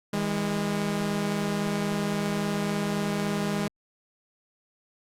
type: tone pair together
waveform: sawtooth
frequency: 160.83 / 204.5 Hz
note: E3 / G#3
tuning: -42 / -26 cents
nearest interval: major third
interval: 416 cents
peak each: -27 / -23 dBFS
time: 0.13-3.68 s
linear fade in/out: 5 ms
effects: low-pass 12000 Hz 12 dB/octave + Opus 48 kbps